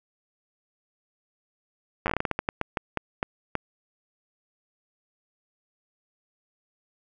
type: slowing click train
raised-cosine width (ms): 0.5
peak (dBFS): -10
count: 17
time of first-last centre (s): 2.06-3.553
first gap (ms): 9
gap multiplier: 1.27
effects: none